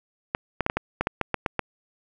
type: clicks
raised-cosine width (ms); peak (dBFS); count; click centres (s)
0.5; -8; 11; 0.349 / 0.607 / 0.664 / 0.699 / 0.77 / 1.01 / 1.071 / 1.213 / 1.343 / 1.462 / 1.593
effects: none